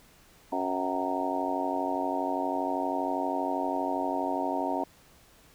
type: harmonic tone with a mistuned harmonic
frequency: 92.5 Hz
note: F#2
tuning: in tune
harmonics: 3 / 4 / 5 / 6 / 7 / 8 / 9 / 10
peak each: -33 / -37 / -41 / -40 / -34 / -34 / -41 / -33 dBFS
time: 0.52-4.84 s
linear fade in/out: 5 ms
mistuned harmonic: 9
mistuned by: -68 cents
effects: pink hiss -58 dBFS RMS until 5.54 s